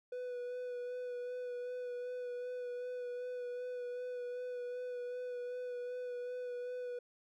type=tone with vibrato; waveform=triangle; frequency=493.9 Hz; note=B4; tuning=in tune; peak=-37 dBFS; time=0.12-6.99 s; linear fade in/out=5 ms; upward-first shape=sine; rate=2.6 Hz; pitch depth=19 cents each way; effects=none